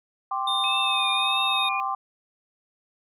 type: chord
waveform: sine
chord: G suspended fourth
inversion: none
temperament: equal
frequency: 784 / 1046.5 / 1174.7 Hz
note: G5 / C6 / D6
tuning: 0 / 0 / 0 cents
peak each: -29 / -29 / -29 dBFS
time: 0.31-1.95 s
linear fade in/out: 5 ms
type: tone with pitch glide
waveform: triangle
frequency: 3631 to 3690 Hz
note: A#7 to A#7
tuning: -46 to -18 cents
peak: -23 dBFS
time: 0.47-1.69 s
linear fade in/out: 5 ms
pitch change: +28 cents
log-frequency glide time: 0.95-1.42 s
type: tone with vibrato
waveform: sine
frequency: 2541 Hz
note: D#7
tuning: 36 cents sharp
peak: -28 dBFS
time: 0.64-1.8 s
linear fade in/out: 0 ms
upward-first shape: triangle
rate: 1.6 Hz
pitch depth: 90 cents each way
effects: none